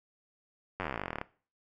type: slowing click train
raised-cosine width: 0.5 ms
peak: -19 dBFS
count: 24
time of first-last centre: 0.8-1.214 s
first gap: 10 ms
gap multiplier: 1.05
effects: noise-tail reverb RT60 0.4 s tail -19 dB re dry